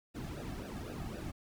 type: noise with flanger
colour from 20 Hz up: brown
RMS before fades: -42 dBFS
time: 0.14-1.32 s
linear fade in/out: 20 ms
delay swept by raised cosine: 0.92 to 2.12 ms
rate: 3.9 Hz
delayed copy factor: -0.85
effects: none